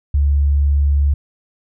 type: tone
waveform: sine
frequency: 71.3 Hz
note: C#2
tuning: 49 cents sharp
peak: -11 dBFS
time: 0.14-1.14 s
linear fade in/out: 5 ms
effects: none